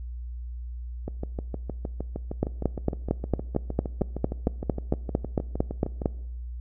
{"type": "two click trains", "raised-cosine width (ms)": 2, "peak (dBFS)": [-9, -18], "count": [17, 33], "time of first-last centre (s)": [[2.43, 6.058], [1.08, 6.018]], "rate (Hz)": [4.41, 6.48], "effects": ["noise-tail reverb RT60 0.9 s tail -22 dB re dry", "added 60 Hz sine -33 dBFS peak until 6.6 s"]}